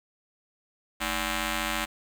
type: ring-modulated tone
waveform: 5% pulse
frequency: 266.7 Hz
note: C4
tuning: 33 cents sharp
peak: -13 dBFS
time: 1-1.86 s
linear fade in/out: 20 ms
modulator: 486 Hz
effects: none